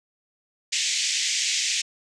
white band-pass noise, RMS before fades -25 dBFS, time 0.72-1.82 s, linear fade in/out 10 ms, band 2000 to 7500 Hz, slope 48 dB/octave, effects none

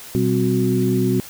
sine tone cluster, 123.6 / 192.3 / 260.3 / 365.5 Hz, B2 / G3 / C4 / F#4, +2 / -33 / -9 / -21 cents, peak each -21 dBFS, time 0.15-1.2 s, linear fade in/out 0 ms, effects white hiss -38 dBFS RMS until 1.29 s

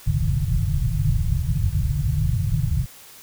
white low-pass noise, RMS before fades -21 dBFS, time 0.06-2.86 s, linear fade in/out 20 ms, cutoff 160 Hz, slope 96 dB/octave, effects white hiss -45 dBFS RMS until 3.22 s

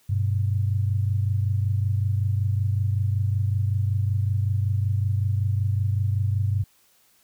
sine tone pair together, 98.15 / 123.47 Hz, G2 / B2, +3 / 0 cents, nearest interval major third, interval 397 cents, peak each -21 / -27 dBFS, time 0.09-6.64 s, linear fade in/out 10 ms, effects white hiss -61 dBFS RMS until 7.23 s

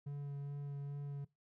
triangle tone with vibrato, 142.2 Hz, C#3, 45 cents sharp, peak -38 dBFS, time 0.06-1.25 s, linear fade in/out 10 ms, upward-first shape sine, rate 2.4 Hz, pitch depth 13 cents each way, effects noise-tail reverb RT60 0.2 s tail -21 dB re dry

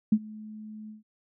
sine tone with ADSR envelope, 214.9 Hz, A3, 41 cents flat, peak -15 dBFS, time 0.12-1.03 s, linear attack 6 ms, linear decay 55 ms, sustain -24 dB, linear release 140 ms, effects none

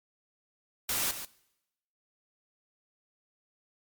white noise with echo, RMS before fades -30 dBFS, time 0.89-1.11 s, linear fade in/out 2 ms, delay 140 ms, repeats 1, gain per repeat -10 dB, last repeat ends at 1.25 s, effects noise-tail reverb RT60 0.9 s tail -22 dB re dry + MP3 96 kbps

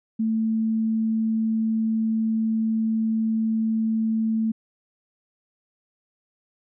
sine tone, 222 Hz, A3, 16 cents sharp, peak -20 dBFS, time 0.19-4.52 s, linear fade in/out 10 ms, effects none

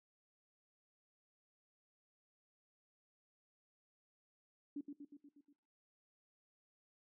sine tone with echo, 287.9 Hz, D4, 34 cents flat, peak -40 dBFS, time 4.76-4.81 s, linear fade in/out 5 ms, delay 120 ms, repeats 6, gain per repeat -4 dB, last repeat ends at 5.53 s, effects noise-tail reverb RT60 0.7 s tail -22 dB re dry

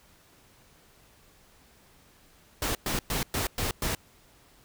pink noise bursts, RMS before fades -29 dBFS, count 6, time 2.62-3.95 s, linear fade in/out 2 ms, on 130 ms, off 110 ms, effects pink hiss -59 dBFS RMS until 4.64 s

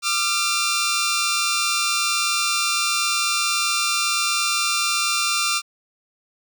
10% pulse tone pair together, 1193 / 1372.2 Hz, D6 / F6, +27 / -31 cents, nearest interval major second, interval 242 cents, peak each -14 dBFS, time 0.02-5.62 s, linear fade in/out 50 ms, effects none

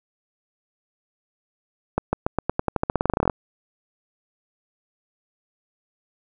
accelerating click train, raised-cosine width 1 ms, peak -6 dBFS, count 21, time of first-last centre 1.98-3.298 s, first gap 150 ms, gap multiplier 0.9, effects none

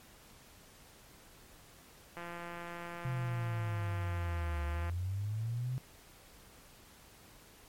click train, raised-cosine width 0.5 ms, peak -29 dBFS, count 470, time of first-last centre 2.17-4.897 s, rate 172 Hz
sine linear two-way sweep, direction down then up, 130.5 to 71.6 to 130.5 Hz, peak -33 dBFS, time 3.05-5.78 s, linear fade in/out 0 ms, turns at 4.65 s
effects pink hiss -58 dBFS RMS until 7.68 s + MP3 64 kbps

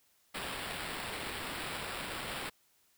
blue noise with sample-and-hold, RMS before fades -40 dBFS, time 0.34-2.5 s, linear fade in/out 10 ms, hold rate 6300 Hz, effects white hiss -70 dBFS RMS until 2.97 s

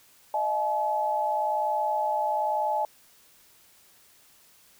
sine tone cluster, 614 / 675 / 856 Hz, D#5 / E5 / A5, -23 / +41 / -48 cents, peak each -30 / -34 / -25 dBFS, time 0.34-2.85 s, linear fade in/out 2 ms, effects white hiss -58 dBFS RMS until 4.79 s

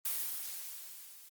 blue noise with level ramp, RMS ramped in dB -34 to -55 dBFS, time 0.05-1.29 s, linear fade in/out 5 ms, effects Opus 32 kbps

